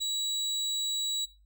35% pulse tone, 3900 Hz, B7, 23 cents flat, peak -27 dBFS, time 0-1.26 s, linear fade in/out 20 ms, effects noise-tail reverb RT60 0.3 s tail -17 dB re dry + added 50 Hz sine -58 dBFS peak until 1.45 s

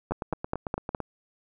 two click trains, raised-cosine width 1 ms, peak -13 / -17 dBFS, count 5 / 9, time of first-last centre 0.12-0.948 / 0.11-1.003 s, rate 4.83 / 8.96 Hz, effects none

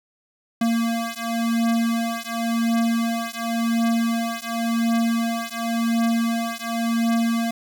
square beating tone pair, 230 / 230.92 Hz, A#3 / A#3, -23 / -16 cents, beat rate 0.92 Hz, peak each -24 dBFS, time 0.61-7.51 s, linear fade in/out 5 ms, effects none

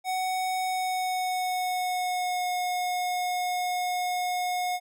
square tone with pitch glide, 745 to 723.4 Hz, F#5 to F#5, +12 to -39 cents, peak -27 dBFS, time 0.04-4.8 s, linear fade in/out 50 ms, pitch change -51 cents, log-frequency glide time 0.63-2.48 s, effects none

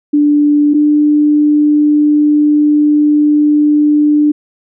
sine tone pair in turn, 293.7 / 297.5 Hz, D4 / D4, 0 / +22 cents, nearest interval unison, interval 22 cents, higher second, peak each -6 dBFS, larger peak neither, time 0.13-0.74 / 0.74-4.32 s, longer second, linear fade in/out 10 ms, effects none

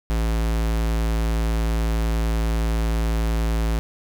square tone, 55.6 Hz, A1, 19 cents sharp, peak -20 dBFS, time 0.1-3.79 s, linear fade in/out 0 ms, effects none

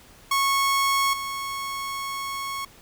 sawtooth tone with level steps, 1100 Hz, C#6, 14 cents flat, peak -16 / -25 dBFS, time 0.31-2.65 s, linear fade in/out 5 ms, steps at 1.13 s, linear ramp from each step 5 ms, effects pink hiss -51 dBFS RMS until 2.81 s

